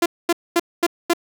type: tone bursts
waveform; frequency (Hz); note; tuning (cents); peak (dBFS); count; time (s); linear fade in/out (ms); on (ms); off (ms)
sawtooth; 342.5; F4; -34; -10; 5; 0.02-1.135; 5; 39; 230
effects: none